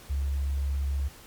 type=tone; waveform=sine; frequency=69.3 Hz; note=C#2; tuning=in tune; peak=-25 dBFS; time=0.09-1.09 s; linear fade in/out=20 ms; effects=pink hiss -50 dBFS RMS until 1.26 s + MP3 96 kbps